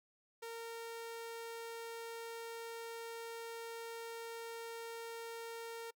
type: tone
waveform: sawtooth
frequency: 460.3 Hz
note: A#4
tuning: 22 cents flat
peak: -40 dBFS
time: 0.42-5.91 s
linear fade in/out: 10 ms
effects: noise-tail reverb RT60 0.1 s tail -25 dB re dry